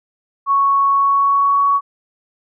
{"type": "tone with pitch glide", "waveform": "sine", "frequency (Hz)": [1108.7, 1121.6], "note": ["C#6", "C#6"], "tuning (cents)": [0, 20], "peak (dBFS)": -11, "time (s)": [0.46, 1.81], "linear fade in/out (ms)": 50, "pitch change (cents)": 20, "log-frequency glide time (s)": [0.89, 1.64], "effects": []}